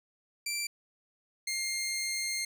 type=tone pair in turn; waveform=15% pulse; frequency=2349 / 2118 Hz; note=D7 / C7; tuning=0 / +21 cents; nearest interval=major second; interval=179 cents; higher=first; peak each=-25 dBFS; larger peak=neither; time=0.46-0.67 / 1.47-2.45 s; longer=second; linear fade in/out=5 ms; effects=none